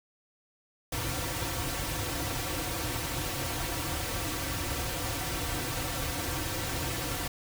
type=noise with comb filter; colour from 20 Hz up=pink; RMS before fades=-33 dBFS; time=0.92-7.28 s; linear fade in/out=5 ms; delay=4.8 ms; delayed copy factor=-0.9; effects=none